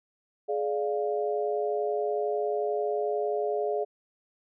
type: chord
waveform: sine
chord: D diminished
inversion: second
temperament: equal with one note detuned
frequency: 420.6 / 587.3 / 698.5 Hz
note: Ab4 / D5 / F5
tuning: +22 / 0 / 0 cents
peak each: -28 / -32 / -32 dBFS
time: 0.48-3.85 s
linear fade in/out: 20 ms
effects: none